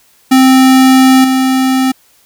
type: tone with level steps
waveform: square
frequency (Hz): 261.6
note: C4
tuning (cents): 0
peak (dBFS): -4 / -9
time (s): 0.31-1.92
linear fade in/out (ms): 10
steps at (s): 1.24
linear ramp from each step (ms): 5
effects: white hiss -49 dBFS RMS until 2.25 s